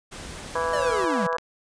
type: noise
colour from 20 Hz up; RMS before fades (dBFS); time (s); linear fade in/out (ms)
pink; -38; 0.11-1.06; 20
type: harmonic tone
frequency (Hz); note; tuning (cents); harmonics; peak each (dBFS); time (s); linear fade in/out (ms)
164.81; E3; 0; 3 / 4 / 5 / 6 / 7 / 8 / 9 / 10; -27 / -33 / -38 / -28 / -31 / -39 / -40 / -33; 0.55-1.37; 5
type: linear sweep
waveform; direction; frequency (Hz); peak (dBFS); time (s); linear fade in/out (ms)
square; down; 617 to 164.81; -26; 0.73-1.27; 5
type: clicks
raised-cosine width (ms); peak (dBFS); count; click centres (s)
0.2; -23; 6; 1 / 1.105 / 1.139 / 1.227 / 1.329 / 1.384
effects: resampled to 22050 Hz